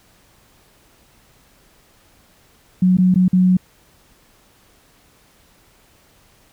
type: tone with dropouts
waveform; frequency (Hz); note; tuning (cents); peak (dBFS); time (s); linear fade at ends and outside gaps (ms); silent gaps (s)
sine; 183.5; F#3; -14; -10; 2.82-3.57; 5; 2.971-2.984 / 3.143-3.157 / 3.282-3.33
effects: pink hiss -54 dBFS RMS until 6.52 s